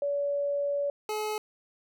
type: tone pair in turn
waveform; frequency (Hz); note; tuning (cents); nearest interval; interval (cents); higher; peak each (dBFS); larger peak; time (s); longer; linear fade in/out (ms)
sine / 25% pulse; 570 / 427; C#5 / G#4; +48 / +48; perfect fourth; 500; first; -26; neither; 0.02-0.9 / 1.09-1.38; first; 2
effects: none